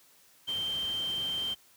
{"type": "tone in noise", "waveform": "sine", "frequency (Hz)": 3136, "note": "G7", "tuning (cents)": 0, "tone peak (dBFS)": -30, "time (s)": [0.47, 1.55], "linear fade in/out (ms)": 20, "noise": "pink", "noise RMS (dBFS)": -45, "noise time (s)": [0.47, 1.55], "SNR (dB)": 12, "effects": ["white hiss -61 dBFS RMS until 1.76 s", "high-pass 80 Hz 12 dB/octave"]}